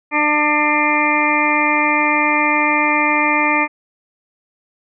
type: harmonic tone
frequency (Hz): 298.8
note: D4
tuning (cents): +30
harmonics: 1 / 2 / 3 / 4 / 6 / 7 / 8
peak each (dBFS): -21 / -25 / -19 / -21 / -25 / -19 / -19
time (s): 0.11-3.68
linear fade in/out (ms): 50
effects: none